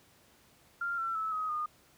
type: tone with pitch steps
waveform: sine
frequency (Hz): 1392 / 1347.7 / 1304.8 / 1263.3 / 1223.1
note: F6 / E6 / E6 / D#6 / D#6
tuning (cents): -6 / +38 / -18 / +26 / -30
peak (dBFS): -31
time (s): 0.81-1.66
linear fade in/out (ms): 5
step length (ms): 170
effects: pink hiss -63 dBFS RMS until 1.97 s + high-pass 60 Hz 12 dB/octave